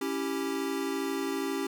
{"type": "chord", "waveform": "square", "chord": "C# diminished", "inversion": "none", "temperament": "equal", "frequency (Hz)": [277.2, 329.6, 392], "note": ["C#4", "E4", "G4"], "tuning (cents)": [0, 0, 0], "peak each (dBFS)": [-34, -37, -34], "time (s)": [0.01, 1.67], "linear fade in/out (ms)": 5, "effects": []}